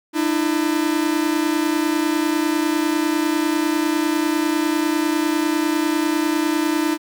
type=tone pair together; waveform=45% pulse; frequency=301.6 / 331.6 Hz; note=D4 / E4; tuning=+46 / +10 cents; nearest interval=major second; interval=164 cents; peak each=-20 / -21 dBFS; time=0.13-6.98 s; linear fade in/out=50 ms; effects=none